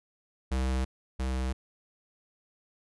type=tone pair in turn; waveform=square; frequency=64.8 / 64.57 Hz; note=C2 / C2; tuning=-16 / -22 cents; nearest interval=unison; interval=6 cents; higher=first; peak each=-27 / -29 dBFS; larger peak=first; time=0.51-0.85 / 1.19-1.53 s; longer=neither; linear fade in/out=10 ms; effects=resampled to 24000 Hz